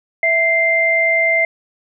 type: tone pair together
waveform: sine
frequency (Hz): 659.3 / 2090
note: E5 / C7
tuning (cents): 0 / -2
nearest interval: octave + minor sixth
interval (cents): 1998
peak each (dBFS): -18 / -13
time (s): 0.23-1.45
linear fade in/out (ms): 2
effects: none